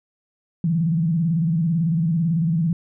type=tone with vibrato; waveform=sine; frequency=164.81 Hz; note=E3; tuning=in tune; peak=-17 dBFS; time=0.64-2.73 s; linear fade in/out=2 ms; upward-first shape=square; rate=18 Hz; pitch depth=100 cents each way; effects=none